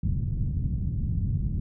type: low-pass noise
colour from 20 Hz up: white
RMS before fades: -27 dBFS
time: 0.03-1.6 s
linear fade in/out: 5 ms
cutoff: 150 Hz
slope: 24 dB/octave
effects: none